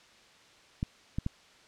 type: clicks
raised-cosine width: 5 ms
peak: -18 dBFS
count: 3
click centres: 0.829 / 1.185 / 1.264 s
effects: white hiss -58 dBFS RMS until 1.67 s + low-pass 5000 Hz 12 dB/octave